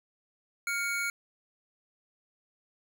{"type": "tone pair together", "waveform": "square", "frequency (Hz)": [1407, 2233], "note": ["F6", "C#7"], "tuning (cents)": [12, 12], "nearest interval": "minor sixth", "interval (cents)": 800, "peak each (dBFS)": [-34, -32], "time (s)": [0.67, 1.1], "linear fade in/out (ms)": 2, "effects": []}